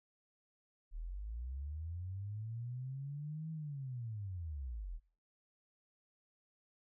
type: linear two-way sweep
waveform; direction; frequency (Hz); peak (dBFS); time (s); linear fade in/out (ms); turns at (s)
sine; up then down; 36.04 to 161.3 to 36.04; -40; 0.91-5; 50; 3.51
effects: noise-tail reverb RT60 0.5 s tail -24 dB re dry